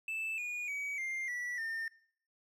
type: tone with pitch steps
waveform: triangle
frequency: 2637 / 2446 / 2269 / 2105 / 1952.8 / 1811.6 Hz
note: E7 / D#7 / C#7 / C7 / B6 / A#6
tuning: 0 / -30 / +40 / +10 / -20 / -50 cents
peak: -34 dBFS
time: 0.08-1.88 s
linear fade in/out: 2 ms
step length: 300 ms
effects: noise-tail reverb RT60 0.6 s tail -21 dB re dry